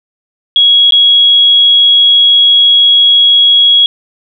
sine tone with dropouts, 3322 Hz, G#7, in tune, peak -3 dBFS, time 0.56-3.86 s, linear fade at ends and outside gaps 1 ms, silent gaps 0.908-0.922 s, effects none

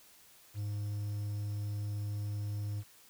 triangle tone with quantisation, 103.4 Hz, G#2, 7 cents flat, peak -32 dBFS, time 0.54-2.84 s, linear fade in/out 50 ms, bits 10, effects white hiss -60 dBFS RMS until 3.09 s

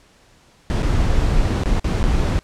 brown noise with dropouts, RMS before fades -17 dBFS, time 0.7-2.39 s, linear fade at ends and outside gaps 0 ms, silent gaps 0.823-0.829 / 1.635-1.658 / 1.796-1.844 / 2.029-2.04 s, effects pink hiss -53 dBFS RMS until 2.43 s + low-pass 8000 Hz 12 dB/octave

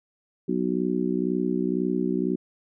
harmonic tone, 62 Hz, B1, 7 cents sharp, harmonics 3 / 4 / 5 / 6, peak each -28 / -28 / -28 / -28 dBFS, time 0.48-2.36 s, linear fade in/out 10 ms, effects none

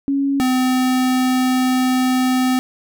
sine / square tone pair in turn, 277.2 / 255.8 Hz, C#4 / C4, 0 / -39 cents, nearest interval minor second, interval 139 cents, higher first, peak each -15 dBFS, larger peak neither, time 0.08-0.4 / 0.4-2.59 s, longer second, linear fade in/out 0 ms, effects none

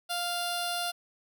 10% pulse tone with notch filter, 699 Hz, F5, 1 cent sharp, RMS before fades -32 dBFS, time 0.09-0.92 s, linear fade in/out 20 ms, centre 2000 Hz, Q 1.3, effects none

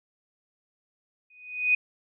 sine tone with exponential growth, 2489 Hz, D#7, in tune, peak -16 dBFS, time 1.3-1.75 s, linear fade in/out 5 ms, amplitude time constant 97 ms, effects none

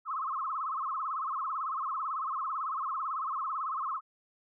sine tone with vibrato, 1174.7 Hz, D6, in tune, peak -31 dBFS, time 0.05-4.01 s, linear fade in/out 50 ms, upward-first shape sine, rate 18 Hz, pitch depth 200 cents each way, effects none

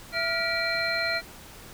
sine tone cluster, 666 / 1404 / 1942 / 2334 / 4148 Hz, E5 / F6 / B6 / D7 / C8, +18 / +9 / -30 / -11 / -16 cents, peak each -31 dBFS, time 0.12-1.22 s, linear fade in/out 50 ms, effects pink hiss -46 dBFS RMS until 1.73 s

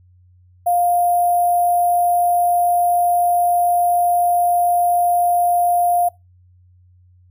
sine tone with sample-and-hold, 703 Hz, F5, 11 cents sharp, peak -13 dBFS, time 0.66-6.09 s, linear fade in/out 10 ms, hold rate 11025 Hz, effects noise-tail reverb RT60 0.2 s tail -22 dB re dry + added 90 Hz sine -48 dBFS peak until 7.3 s

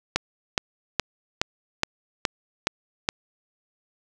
click train, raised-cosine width 0.2 ms, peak -3 dBFS, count 8, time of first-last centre 0.16-3.089 s, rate 2.39 Hz, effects none

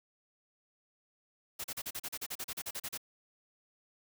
white noise bursts, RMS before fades -39 dBFS, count 16, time 1.59-2.977 s, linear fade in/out 10 ms, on 52 ms, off 37 ms, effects none

